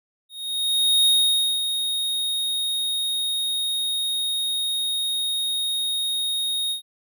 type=tone with ADSR envelope; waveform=square; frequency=3729 Hz; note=A#7; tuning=in tune; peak=-15 dBFS; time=0.29-6.82 s; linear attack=770 ms; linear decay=540 ms; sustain=-8 dB; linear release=110 ms; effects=none